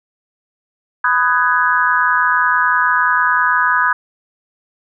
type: chord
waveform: sine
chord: G# minor seventh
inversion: first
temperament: just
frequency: 996.7 / 1245.9 / 1495.1 / 1661.2 Hz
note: B5 / D#6 / F#6 / G#6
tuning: +16 / +2 / +18 / 0 cents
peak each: -17 dBFS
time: 1.04-3.93 s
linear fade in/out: 5 ms
effects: none